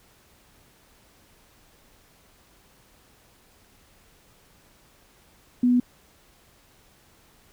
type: tone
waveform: sine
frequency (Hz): 246.2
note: B3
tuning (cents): -5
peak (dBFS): -16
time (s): 5.63-5.8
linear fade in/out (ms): 5
effects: pink hiss -58 dBFS RMS until 7.52 s